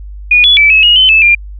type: tone with pitch steps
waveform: sine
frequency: 2454 / 3413 / 2312 / 2582 / 2879 / 3053 / 2618 / 2393 Hz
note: D#7 / G#7 / D7 / E7 / F#7 / G7 / E7 / D7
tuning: -25 / +47 / -28 / -37 / -48 / -46 / -13 / +32 cents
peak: -3 dBFS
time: 0.31-1.35 s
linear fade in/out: 5 ms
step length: 130 ms
effects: added 50 Hz sine -24 dBFS peak until 1.59 s